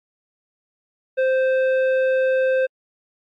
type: tone with hard clipping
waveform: triangle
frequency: 522 Hz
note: C5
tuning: 4 cents flat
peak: -18 dBFS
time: 1.17-2.67 s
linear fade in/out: 20 ms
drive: 14 dB
effects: low-pass 3000 Hz 12 dB/octave + AAC 64 kbps